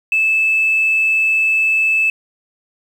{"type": "tone", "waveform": "sine", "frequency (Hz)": 2621, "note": "E7", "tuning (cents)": -11, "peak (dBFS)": -11, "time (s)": [0.12, 2.1], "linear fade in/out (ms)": 2, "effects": ["tanh soft clip ceiling -7 dBFS", "7-bit"]}